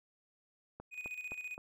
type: click train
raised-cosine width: 1 ms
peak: -32 dBFS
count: 4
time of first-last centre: 0.8-1.579 s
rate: 3.85 Hz
type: tone with tremolo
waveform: triangle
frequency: 2489 Hz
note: D#7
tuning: in tune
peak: -37 dBFS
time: 0.91-1.58 s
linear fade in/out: 50 ms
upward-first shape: square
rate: 15 Hz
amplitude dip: 60%
effects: none